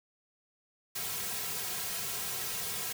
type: noise with comb filter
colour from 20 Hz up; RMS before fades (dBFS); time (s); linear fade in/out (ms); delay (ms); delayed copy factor
white; -36; 0.95-2.93; 10; 3.4; -1
effects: none